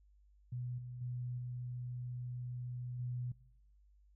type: tone with level steps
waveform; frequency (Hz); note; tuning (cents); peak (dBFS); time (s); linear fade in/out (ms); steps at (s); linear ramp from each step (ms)
sine; 123.47; B2; 0; -38 / -44 / -38 / -40 / -37; 0.52-3.32; 5; 0.78 / 1.01 / 1.38 / 2.99; 5
effects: noise-tail reverb RT60 0.8 s tail -21 dB re dry + added 50 Hz sine -63 dBFS peak until 4.15 s